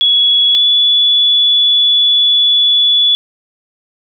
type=tone pair in turn; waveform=sine; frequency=3368 / 3429 Hz; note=G#7 / A7; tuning=+24 / -45 cents; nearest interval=unison; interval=31 cents; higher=second; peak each=-7 dBFS; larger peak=neither; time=0.01-0.55 / 0.55-3.15 s; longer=second; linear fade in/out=0 ms; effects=none